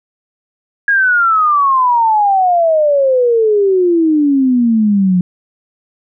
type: exponential sweep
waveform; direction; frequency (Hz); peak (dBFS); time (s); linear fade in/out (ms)
sine; down; 1656 to 176.5; -8; 0.88-5.21; 2
effects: none